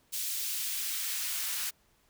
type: noise with high-pass filter sweep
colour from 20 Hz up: white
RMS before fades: -34 dBFS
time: 0.12-1.71 s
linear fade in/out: 20 ms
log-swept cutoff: 3600 to 1300 Hz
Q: 0.77
effects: pink hiss -68 dBFS RMS until 2.09 s